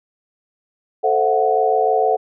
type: chord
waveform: sine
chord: F# half-diminished seventh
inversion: first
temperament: equal with one note detuned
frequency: 440 / 523.3 / 673.5 / 740 Hz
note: A4 / C5 / E5 / F#5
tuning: 0 / 0 / +37 / 0 cents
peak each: -18 / -22 / -22 / -17 dBFS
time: 1.03-2.17 s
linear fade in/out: 20 ms
effects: none